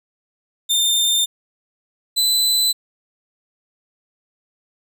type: tone pair in turn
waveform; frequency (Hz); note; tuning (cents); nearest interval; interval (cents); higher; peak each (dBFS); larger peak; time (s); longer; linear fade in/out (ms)
sawtooth; 3609 / 4013; A7 / B7; +43 / +27; major second; 184; second; -12; neither; 0.69-1.26 / 2.16-2.73; neither; 20
effects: none